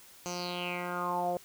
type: tone with low-pass filter sweep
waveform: 10% pulse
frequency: 177.2 Hz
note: F3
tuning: 25 cents sharp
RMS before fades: -34 dBFS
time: 0.26-1.37 s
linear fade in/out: 0 ms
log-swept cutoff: 6600 to 580 Hz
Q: 5.7
effects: white hiss -55 dBFS RMS until 1.44 s